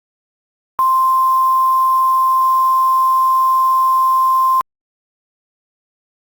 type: tone with quantisation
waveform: sine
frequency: 1046.5 Hz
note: C6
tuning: in tune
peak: -10 dBFS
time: 0.79-4.61 s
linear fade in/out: 0 ms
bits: 5
effects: Opus 48 kbps